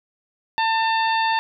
harmonic tone, 896 Hz, A5, 31 cents sharp, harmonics 1 / 2 / 3 / 4 / 5, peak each -19 / -25 / -29 / -31 / -33 dBFS, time 0.58-1.39 s, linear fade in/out 0 ms, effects none

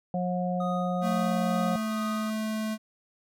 harmonic tone, 180 Hz, F#3, 47 cents flat, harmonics 1 / 3 / 4, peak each -28 / -33 / -32 dBFS, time 0.14-1.76 s, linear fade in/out 2 ms
triangle tone with tremolo, 1244 Hz, D#6, 1 cent flat, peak -31 dBFS, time 0.6-2.3 s, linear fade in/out 5 ms, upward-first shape sine, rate 2.2 Hz, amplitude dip 45%
square tone with pitch glide, 220.9 to 217.6 Hz, A3 to A3, +7 to -19 cents, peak -29 dBFS, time 1.01-2.78 s, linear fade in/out 50 ms, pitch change -26 cents, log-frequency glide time 1.67-2.06 s
effects none

